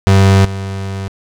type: tone with level steps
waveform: 35% pulse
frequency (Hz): 97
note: G2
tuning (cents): -18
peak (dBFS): -4 / -18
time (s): 0.07-1.08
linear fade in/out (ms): 0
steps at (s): 0.45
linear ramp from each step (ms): 2
effects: low-pass 8000 Hz 12 dB/octave + 7-bit